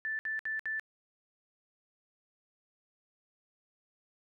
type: tone bursts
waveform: sine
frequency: 1760 Hz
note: A6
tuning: in tune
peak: -32 dBFS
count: 4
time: 0.05-0.796 s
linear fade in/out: 0 ms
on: 140 ms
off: 62 ms
effects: none